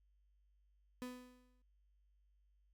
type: tone with exponential decay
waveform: 35% pulse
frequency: 250 Hz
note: B3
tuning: 21 cents sharp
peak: -40 dBFS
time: 1.02-1.62 s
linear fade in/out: 0 ms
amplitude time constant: 130 ms
effects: added 50 Hz sine -70 dBFS peak until 2.73 s